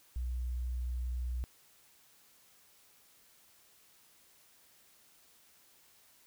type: tone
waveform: sine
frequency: 61.5 Hz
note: B1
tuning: 7 cents flat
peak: -33 dBFS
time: 0.16-1.44 s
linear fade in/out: 0 ms
effects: white hiss -64 dBFS RMS until 6.26 s